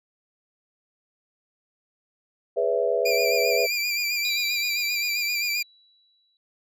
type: chord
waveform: sine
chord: C# minor seventh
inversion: second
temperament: equal with one note detuned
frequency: 415.3 / 493.9 / 563.7 / 659.3 Hz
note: G#4 / B4 / C#5 / E5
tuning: 0 / 0 / +29 / 0 cents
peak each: -27 / -24 / -28 / -26 dBFS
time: 2.56-3.67 s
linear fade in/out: 20 ms
type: tone with vibrato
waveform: 25% pulse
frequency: 2384 Hz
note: D7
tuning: 25 cents sharp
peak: -20 dBFS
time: 3.05-5.63 s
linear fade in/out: 10 ms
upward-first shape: sine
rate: 7.6 Hz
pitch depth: 46 cents each way
type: tone with exponential decay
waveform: sine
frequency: 3927 Hz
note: B7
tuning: 11 cents flat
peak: -27 dBFS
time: 4.25-6.37 s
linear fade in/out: 1 ms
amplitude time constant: 460 ms
effects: none